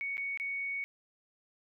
sine tone with dropouts, 2228 Hz, C#7, 8 cents sharp, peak -33 dBFS, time 0.01-0.84 s, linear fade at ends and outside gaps 0 ms, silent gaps 0.17-0.179 / 0.374-0.399 s, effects none

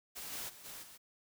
white noise with level steps, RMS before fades -45 / -42 / -55 / -48 / -55 dBFS, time 0.15-0.98 s, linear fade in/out 20 ms, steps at 0.31 / 0.48 / 0.64 / 0.82 s, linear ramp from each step 20 ms, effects none

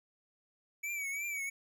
square tone with vibrato, 2282 Hz, C#7, 50 cents sharp, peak -36 dBFS, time 0.83-1.5 s, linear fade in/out 10 ms, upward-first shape triangle, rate 2.9 Hz, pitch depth 83 cents each way, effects none

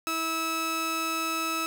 sawtooth tone pair together, 325 / 1300 Hz, E4 / E6, -24 / -24 cents, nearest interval 2 octaves, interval 2400 cents, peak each -30 / -24 dBFS, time 0.07-1.66 s, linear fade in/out 0 ms, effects none

